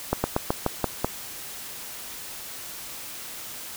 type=slowing click train; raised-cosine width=1 ms; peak=-7 dBFS; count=7; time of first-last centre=0.13-1.045 s; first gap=110 ms; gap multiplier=1.13; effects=white hiss -38 dBFS RMS until 3.76 s